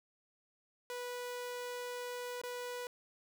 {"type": "tone with dropouts", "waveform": "sawtooth", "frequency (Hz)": 491, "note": "B4", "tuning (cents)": -10, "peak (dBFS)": -36, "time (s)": [0.9, 2.87], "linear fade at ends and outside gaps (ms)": 1, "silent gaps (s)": [2.415, 2.436], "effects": []}